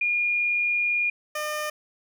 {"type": "tone pair in turn", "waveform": ["sine", "15% pulse"], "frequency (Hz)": [2426, 605], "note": ["D#7", "D#5"], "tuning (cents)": [-44, -49], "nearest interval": "2 octaves", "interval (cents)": 2405, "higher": "first", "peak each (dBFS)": -21, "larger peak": "neither", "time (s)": [[0.01, 1.1], [1.35, 1.7]], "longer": "first", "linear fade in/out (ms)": 5, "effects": []}